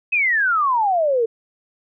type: exponential sweep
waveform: sine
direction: down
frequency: 2590 to 440 Hz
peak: -15 dBFS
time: 0.12-1.26 s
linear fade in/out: 10 ms
effects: none